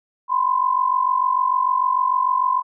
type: tone pair together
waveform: sine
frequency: 1000 / 1046.7 Hz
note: B5 / C6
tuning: +21 / 0 cents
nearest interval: minor second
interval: 79 cents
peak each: -19 dBFS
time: 0.28-2.63 s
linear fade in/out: 50 ms
effects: none